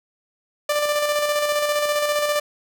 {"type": "tone with tremolo", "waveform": "sawtooth", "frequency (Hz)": 591, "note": "D5", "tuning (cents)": 11, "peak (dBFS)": -14, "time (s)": [0.69, 2.4], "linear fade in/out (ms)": 5, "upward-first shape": "square", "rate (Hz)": 15, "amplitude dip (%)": 35, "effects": []}